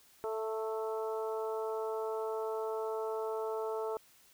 harmonic tone with a mistuned harmonic, 220 Hz, A3, in tune, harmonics 2 / 3 / 4 / 5 / 6, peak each -35 / -42 / -42 / -48 / -46 dBFS, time 0.24-3.97 s, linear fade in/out 0 ms, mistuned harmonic 4, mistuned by +15 cents, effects white hiss -63 dBFS RMS until 4.33 s

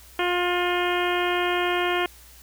harmonic tone with a mistuned harmonic, 354.8 Hz, F4, 27 cents sharp, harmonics 1 / 2 / 3 / 4 / 5 / 6 / 7 / 8 / 9, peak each -25 / -28 / -30 / -31 / -32 / -33 / -33 / -34 / -35 dBFS, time 0.19-2.06 s, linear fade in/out 2 ms, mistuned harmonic 8, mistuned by +17 cents, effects added 60 Hz sine -50 dBFS peak until 2.42 s + white hiss -50 dBFS RMS until 2.42 s

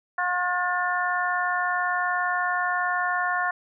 harmonic tone with a mistuned harmonic, 358.9 Hz, F4, 47 cents sharp, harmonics 2 / 3 / 4 / 5, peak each -28 / -28 / -28 / -28 dBFS, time 0.18-3.51 s, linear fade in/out 5 ms, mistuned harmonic 5, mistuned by -21 cents, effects none

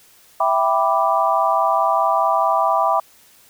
sine chord, E minor seventh, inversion none, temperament equal, 659.3 / 784 / 987.8 / 1174.7 Hz, E5 / G5 / B5 / D6, 0 / 0 / 0 / 0 cents, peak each -20 dBFS, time 0.4-3 s, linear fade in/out 5 ms, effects white hiss -51 dBFS RMS until 3.49 s

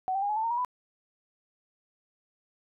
sine tone with pitch steps, 750 / 780.9 / 813.2 / 846.7 / 881.7 / 918 / 955.9 / 995.4 Hz, F#5 / G5 / G#5 / G#5 / A5 / A#5 / A#5 / B5, +23 / -7 / -37 / +33 / +3 / -27 / +43 / +13 cents, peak -26 dBFS, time 0.08-0.648 s, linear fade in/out 0 ms, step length 71 ms, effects none

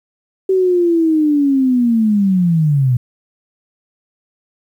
sine linear sweep, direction down, 383.6 to 120 Hz, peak -10 dBFS, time 0.49-2.97 s, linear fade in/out 5 ms, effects 8-bit

